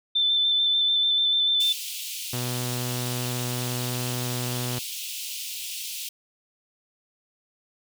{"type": "tone with vibrato", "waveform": "sine", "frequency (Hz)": 3539, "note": "A7", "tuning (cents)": 9, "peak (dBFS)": -19, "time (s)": [0.15, 1.73], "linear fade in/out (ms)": 10, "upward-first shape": "square", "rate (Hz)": 6.8, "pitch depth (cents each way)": 13}
{"type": "high-pass noise", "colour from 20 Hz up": "pink", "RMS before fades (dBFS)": -34, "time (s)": [1.6, 6.09], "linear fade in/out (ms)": 5, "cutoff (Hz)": 2600, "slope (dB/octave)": 48}
{"type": "tone", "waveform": "sawtooth", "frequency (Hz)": 123.47, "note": "B2", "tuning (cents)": 0, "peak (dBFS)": -24, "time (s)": [2.33, 4.79], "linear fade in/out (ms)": 5}
{"effects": []}